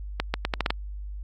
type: accelerating click train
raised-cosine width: 0.3 ms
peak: -8 dBFS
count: 7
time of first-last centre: 0.2-0.705 s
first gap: 140 ms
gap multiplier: 0.79
effects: added 50 Hz sine -33 dBFS peak until 1.23 s + AAC 48 kbps